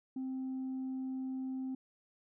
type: tone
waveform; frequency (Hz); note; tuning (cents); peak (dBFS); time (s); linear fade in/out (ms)
sine; 261.6; C4; 0; -34; 0.16-1.75; 5
effects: tanh soft clip ceiling -34 dBFS